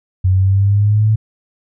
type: exponential sweep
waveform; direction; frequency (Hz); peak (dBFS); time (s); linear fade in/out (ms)
sine; up; 92 to 110; -9; 0.24-1.16; 10
effects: none